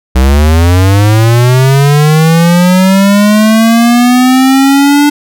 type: linear sweep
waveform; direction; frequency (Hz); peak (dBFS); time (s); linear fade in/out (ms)
square; up; 62.4 to 293.5; -4; 0.15-5.1; 10
effects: none